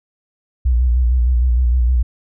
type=tone with vibrato; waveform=sine; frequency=61.3 Hz; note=B1; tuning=12 cents flat; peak=-11 dBFS; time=0.65-2.03 s; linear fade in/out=10 ms; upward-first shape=square; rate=6.5 Hz; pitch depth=58 cents each way; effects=none